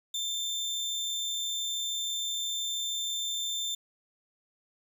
30% pulse tone, 3567 Hz, A7, 23 cents sharp, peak -28 dBFS, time 0.14-3.75 s, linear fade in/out 5 ms, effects none

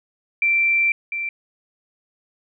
sine tone pair in turn, 2349 / 2349 Hz, D7 / D7, 0 / 0 cents, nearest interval unison, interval 0 cents, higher neither, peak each -15 / -23 dBFS, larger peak first, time 0.42-0.92 / 1.12-1.29 s, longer first, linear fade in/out 2 ms, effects none

